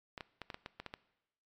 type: clicks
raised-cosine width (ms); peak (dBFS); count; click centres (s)
0.3; -26; 9; 0.178 / 0.208 / 0.417 / 0.502 / 0.544 / 0.661 / 0.8 / 0.863 / 0.939
effects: noise-tail reverb RT60 0.9 s tail -19 dB re dry + MP3 64 kbps